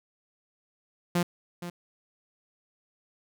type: tone with echo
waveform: sawtooth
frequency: 174.61 Hz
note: F3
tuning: in tune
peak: -19 dBFS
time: 1.15-1.23 s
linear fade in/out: 5 ms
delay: 470 ms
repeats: 1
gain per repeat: -12 dB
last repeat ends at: 1.7 s
effects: none